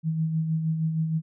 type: tone with tremolo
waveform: sine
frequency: 160 Hz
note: D#3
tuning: 49 cents sharp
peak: -21 dBFS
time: 0.03-1.22 s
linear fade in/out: 50 ms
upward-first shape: sine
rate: 6.4 Hz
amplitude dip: 45%
effects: none